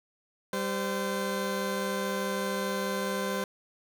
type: tone pair together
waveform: 20% pulse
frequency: 196 / 514.4 Hz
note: G3 / C5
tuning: 0 / -30 cents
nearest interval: octave + perfect fourth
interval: 1670 cents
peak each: -27 dBFS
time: 0.53-3.44 s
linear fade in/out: 2 ms
effects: none